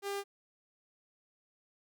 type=tone; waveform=sawtooth; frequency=399.9 Hz; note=G4; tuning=35 cents sharp; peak=-31 dBFS; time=0.02-0.24 s; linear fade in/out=50 ms; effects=none